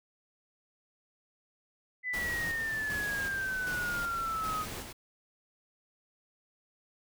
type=exponential sweep; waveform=sine; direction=down; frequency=2016 to 1246 Hz; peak=-31 dBFS; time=2.03-4.66 s; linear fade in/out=50 ms
type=noise with tremolo; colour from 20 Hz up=pink; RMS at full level=-40 dBFS; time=2.13-4.93 s; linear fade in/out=10 ms; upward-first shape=square; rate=1.3 Hz; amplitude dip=40%
effects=none